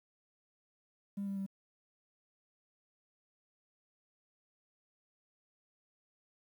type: tone with pitch steps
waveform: triangle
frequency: 200 / 197.25 / 194.53 Hz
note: G3 / G3 / G3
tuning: +35 / +11 / -13 cents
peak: -32 dBFS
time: 1.17-1.464 s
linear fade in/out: 10 ms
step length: 98 ms
effects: tanh soft clip ceiling -32 dBFS + 11-bit